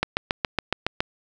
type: click train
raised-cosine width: 0.3 ms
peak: -5 dBFS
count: 8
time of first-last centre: 0.03-1.005 s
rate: 7.18 Hz
effects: none